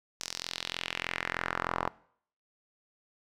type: tone with band-pass filter sweep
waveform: sawtooth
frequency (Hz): 43.26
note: F1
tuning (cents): -16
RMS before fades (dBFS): -36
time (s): 0.2-1.88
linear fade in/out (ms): 0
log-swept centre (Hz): 5900 to 1000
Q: 2.2
effects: noise-tail reverb RT60 0.6 s tail -21 dB re dry